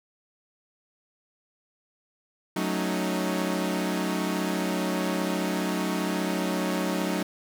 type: chord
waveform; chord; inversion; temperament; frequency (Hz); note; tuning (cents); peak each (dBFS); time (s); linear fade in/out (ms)
sawtooth; D# half-diminished seventh; first; equal; 185 / 220 / 277.2 / 311.1; F#3 / A3 / C#4 / D#4; 0 / 0 / 0 / 0; -25 / -29 / -30 / -27; 2.56-7.23; 5
effects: none